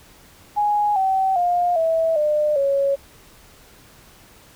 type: tone with pitch steps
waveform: sine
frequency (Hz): 830.6 / 766.1 / 706.6 / 651.7 / 601.1 / 554.4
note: G#5 / G5 / F5 / E5 / D5 / C#5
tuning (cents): 0 / -40 / +20 / -20 / +40 / 0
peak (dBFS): -16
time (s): 0.56-2.96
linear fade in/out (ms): 20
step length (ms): 400
effects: pink hiss -49 dBFS RMS until 4.55 s